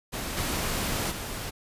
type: noise with level steps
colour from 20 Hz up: pink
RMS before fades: -33 / -29 / -35 dBFS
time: 0.12-1.51 s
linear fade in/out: 20 ms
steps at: 0.36 / 1.1 s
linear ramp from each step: 20 ms
effects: resampled to 32000 Hz